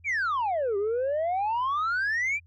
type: exponential two-way sweep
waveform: sine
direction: down then up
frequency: 2415 to 390 to 2415 Hz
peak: -22 dBFS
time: 0.04-2.4 s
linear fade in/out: 50 ms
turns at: 0.77 s
effects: tanh soft clip ceiling -23 dBFS + added 85 Hz sine -53 dBFS peak until 2.46 s